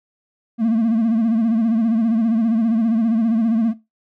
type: tone with vibrato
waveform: triangle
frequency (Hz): 225.7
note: A3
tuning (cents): +44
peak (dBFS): -11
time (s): 0.58-3.74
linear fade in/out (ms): 50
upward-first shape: sine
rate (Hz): 15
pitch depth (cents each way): 76
effects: noise-tail reverb RT60 0.2 s tail -17 dB re dry + tanh soft clip ceiling -9 dBFS